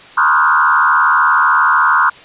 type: tone with frequency modulation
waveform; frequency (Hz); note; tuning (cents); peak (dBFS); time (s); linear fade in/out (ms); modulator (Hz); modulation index
sine; 1244.5; D#6; 0; -8; 0.17-2.1; 10; 76.5; 3.6
effects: white hiss -38 dBFS RMS until 2.24 s + resampled to 8000 Hz